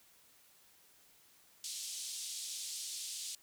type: band-pass noise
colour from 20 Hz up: white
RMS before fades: -43 dBFS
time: 1.64-3.35 s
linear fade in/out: 2 ms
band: 3400 to 9000 Hz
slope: 24 dB/octave
effects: white hiss -65 dBFS RMS until 3.42 s